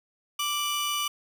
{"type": "tone pair together", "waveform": "sawtooth", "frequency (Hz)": [1174.7, 2960], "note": ["D6", "F#7"], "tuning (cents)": [0, 0], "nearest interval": "octave + major third", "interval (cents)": 1600, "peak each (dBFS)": -26, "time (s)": [0.39, 1.08], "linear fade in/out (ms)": 5, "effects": []}